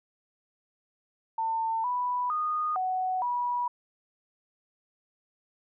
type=tone with pitch steps; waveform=sine; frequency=899 / 987 / 1232 / 744 / 973 Hz; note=A5 / B5 / D#6 / F#5 / B5; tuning=+37 / -1 / -17 / +9 / -26 cents; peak=-26 dBFS; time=1.38-3.68 s; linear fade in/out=5 ms; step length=460 ms; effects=none